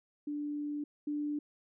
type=tone pair in turn; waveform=sine; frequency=293.7 / 294.9 Hz; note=D4 / D4; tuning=0 / +7 cents; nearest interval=unison; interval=7 cents; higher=second; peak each=-34 / -32 dBFS; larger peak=second; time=0.27-0.84 / 1.07-1.39 s; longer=first; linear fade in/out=5 ms; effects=none